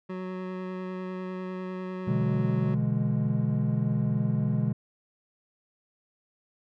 25% pulse tone with vibrato, 185 Hz, F#3, in tune, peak -29 dBFS, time 0.09-2.75 s, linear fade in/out 10 ms, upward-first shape triangle, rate 10 Hz, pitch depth 11 cents each way
triangle chord, E dominant seventh, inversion second, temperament equal with one note detuned, 123.47 / 146.83 / 167.89 / 207.7 Hz, B2 / D3 / E3 / G#3, 0 / 0 / +32 / 0 cents, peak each -26 / -27 / -31 / -27 dBFS, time 2.07-4.73 s, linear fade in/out 10 ms
effects low-pass 2000 Hz 12 dB/octave

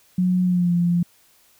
sine tone with pitch glide, 181.9 to 173.49 Hz, F#3 to F3, -29 to -11 cents, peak -16 dBFS, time 0.18-1.03 s, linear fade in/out 5 ms, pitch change -82 cents, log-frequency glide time 0.44-0.73 s, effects white hiss -57 dBFS RMS until 1.59 s

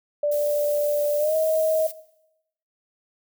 sine tone with pitch glide, 587.3 to 633.1 Hz, D5 to D#5, 0 to +30 cents, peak -19 dBFS, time 0.23-1.87 s, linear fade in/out 5 ms, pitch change +130 cents, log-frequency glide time 1.18-1.35 s
violet noise, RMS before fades -35 dBFS, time 0.31-1.92 s, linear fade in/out 10 ms
effects noise-tail reverb RT60 0.8 s tail -17 dB re dry

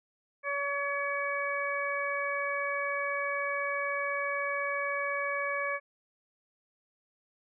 harmonic tone, 566 Hz, C#5, 36 cents sharp, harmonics 1 / 2 / 3 / 4, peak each -35 / -35 / -35 / -35 dBFS, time 0.43-5.8 s, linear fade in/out 50 ms, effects none

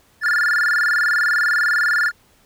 triangle tone with vibrato, 1575 Hz, G6, 8 cents sharp, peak -13 dBFS, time 0.21-2.12 s, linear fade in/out 50 ms, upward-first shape square, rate 20 Hz, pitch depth 180 cents each way, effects pink hiss -56 dBFS RMS until 2.45 s

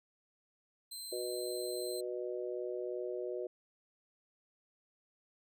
20% pulse tone, 4108 Hz, C8, 33 cents flat, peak -37 dBFS, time 0.91-2.01 s, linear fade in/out 10 ms
harmonic tone, 122.7 Hz, B2, 11 cents flat, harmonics 3 / 4 / 5, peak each -39 / -41 / -43 dBFS, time 1.12-3.47 s, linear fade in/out 5 ms
effects none

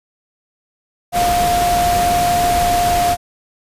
sine tone in noise, 704 Hz, F5, 14 cents sharp, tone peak -13 dBFS, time 1.12-3.17 s, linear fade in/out 50 ms, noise pink, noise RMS -21 dBFS, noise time 1.12-3.17 s, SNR +5 dB, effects resampled to 32000 Hz

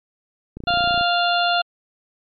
click train, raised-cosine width 3 ms, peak -20 dBFS, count 14, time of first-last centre 0.57-1.011 s, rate 29.5 Hz
harmonic tone, 698.5 Hz, F5, in tune, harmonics 1 / 2 / 4 / 5 / 6, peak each -19 / -22 / -25 / -26 / -27 dBFS, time 0.67-1.62 s, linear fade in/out 10 ms
effects MP3 48 kbps

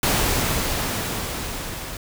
pink noise with level ramp, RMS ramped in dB -19 to -33 dBFS, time 0.03-1.97 s, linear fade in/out 2 ms, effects none

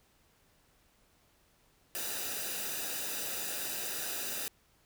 white noise with comb filter, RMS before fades -37 dBFS, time 1.95-4.48 s, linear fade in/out 0 ms, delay 0.92 ms, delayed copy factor -0.65, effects pink hiss -68 dBFS RMS until 4.85 s

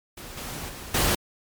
pink noise with level steps, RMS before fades -40 / -35 / -39 / -22 dBFS, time 0.17-1.15 s, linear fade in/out 5 ms, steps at 0.37 / 0.69 / 0.94 s, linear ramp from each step 5 ms, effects MP3 96 kbps

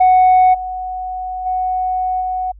sine tone with level steps, 740 Hz, F#5, in tune, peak -5 / -21 / -15 / -17 dBFS, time 0-2.52 s, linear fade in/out 10 ms, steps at 0.53 / 1.45 / 2.2 s, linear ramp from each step 20 ms, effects tanh soft clip ceiling -5 dBFS + added 50 Hz sine -37 dBFS peak until 2.59 s

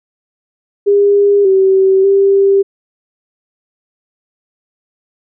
sine tone with pitch steps, 404.4 / 383.3 / 394 Hz, G#4 / G4 / G4, -46 / -39 / +9 cents, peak -6 dBFS, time 0.86-2.63 s, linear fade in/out 20 ms, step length 590 ms, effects none

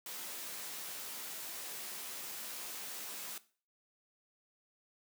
white noise with comb filter, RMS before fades -44 dBFS, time 0.06-3.38 s, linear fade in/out 2 ms, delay 14 ms, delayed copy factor +0.5, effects noise-tail reverb RT60 0.4 s tail -17 dB re dry + high-pass 200 Hz 12 dB/octave

